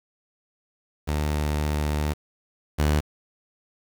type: tone pair in turn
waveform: sawtooth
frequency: 74.8 / 74.8 Hz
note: D2 / D2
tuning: +32 / +32 cents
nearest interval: unison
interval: 0 cents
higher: neither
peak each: -19 / -15 dBFS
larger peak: second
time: 1.07-2.14 / 2.78-3.01 s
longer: first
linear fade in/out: 20 ms
effects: 7-bit